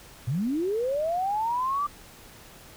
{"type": "linear sweep", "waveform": "sine", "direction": "up", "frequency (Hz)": [109.6, 1187], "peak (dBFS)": -24, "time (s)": [0.27, 1.87], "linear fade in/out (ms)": 10, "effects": ["pink hiss -49 dBFS RMS until 2.76 s"]}